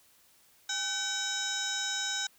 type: harmonic tone with a mistuned harmonic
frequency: 763 Hz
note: G5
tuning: 47 cents flat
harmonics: 1 / 2 / 3 / 4 / 5 / 7 / 8 / 9 / 10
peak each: -44 / -36 / -47 / -45 / -35 / -39 / -41 / -39 / -45 dBFS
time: 0.69-2.27 s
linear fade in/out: 5 ms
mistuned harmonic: 1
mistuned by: +110 cents
effects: white hiss -63 dBFS RMS until 2.38 s